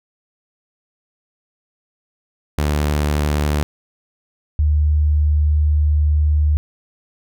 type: tone pair in turn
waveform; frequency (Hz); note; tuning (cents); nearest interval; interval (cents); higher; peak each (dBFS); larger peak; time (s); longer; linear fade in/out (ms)
sawtooth / sine; 74.1 / 75.13; D2 / D2; +16 / +40; unison; 24; second; -12; neither; 2.58-3.63 / 4.59-6.57; second; 0
effects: none